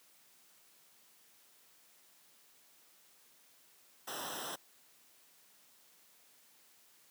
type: noise with comb filter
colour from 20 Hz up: pink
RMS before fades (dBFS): -42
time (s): 4.07-4.56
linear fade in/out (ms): 10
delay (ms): 0.44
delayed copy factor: -1
effects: white hiss -65 dBFS RMS until 7.1 s + high-pass 150 Hz 12 dB/octave